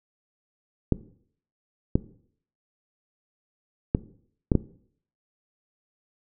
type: clicks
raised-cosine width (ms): 3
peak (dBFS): -6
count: 5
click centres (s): 0.923 / 1.955 / 3.949 / 4.518 / 4.553
effects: noise-tail reverb RT60 0.6 s tail -18 dB re dry